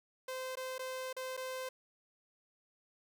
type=tone with dropouts; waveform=sawtooth; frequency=517 Hz; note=C5; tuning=21 cents flat; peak=-35 dBFS; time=0.28-1.69 s; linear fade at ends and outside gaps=5 ms; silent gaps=0.555-0.57 / 0.782-0.792 / 1.129-1.165 / 1.368-1.374 s; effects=none